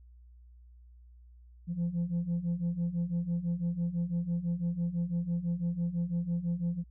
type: beating tone pair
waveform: sine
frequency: 168.4 / 174.4 Hz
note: E3 / F3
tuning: +37 / -2 cents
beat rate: 6 Hz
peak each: -32 / -29 dBFS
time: 1.67-6.84 s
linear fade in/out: 50 ms
effects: tanh soft clip ceiling -26 dBFS + added 60 Hz sine -52 dBFS peak until 6.9 s